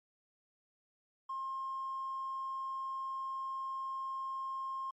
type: tone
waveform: triangle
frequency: 1066 Hz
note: C6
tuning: 32 cents sharp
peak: -33 dBFS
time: 1.29-4.91 s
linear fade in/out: 10 ms
effects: tanh soft clip ceiling -34 dBFS + MP3 48 kbps